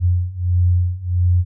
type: beating tone pair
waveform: sine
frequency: 88.2 / 89.7 Hz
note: F2 / F2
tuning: +18 / +47 cents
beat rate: 1.5 Hz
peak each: -18 / -16 dBFS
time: 0-1.45 s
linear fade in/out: 50 ms
effects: none